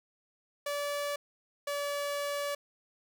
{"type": "tone pair in turn", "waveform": "sawtooth", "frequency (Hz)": [577, 574], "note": ["D5", "D5"], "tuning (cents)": [-31, -40], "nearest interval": "unison", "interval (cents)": 9, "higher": "first", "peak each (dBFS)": -28, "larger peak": "neither", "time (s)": [[0.66, 1.16], [1.67, 2.55]], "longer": "second", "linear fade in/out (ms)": 5, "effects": []}